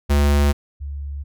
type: tone pair in turn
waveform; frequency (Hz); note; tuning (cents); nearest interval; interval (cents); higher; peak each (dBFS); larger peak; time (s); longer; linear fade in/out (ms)
square / sine; 71.9 / 70.91; D2 / C#2; -36 / +40; unison; 24; first; -14 / -26; first; 0.09-0.53 / 0.8-1.24; neither; 20
effects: none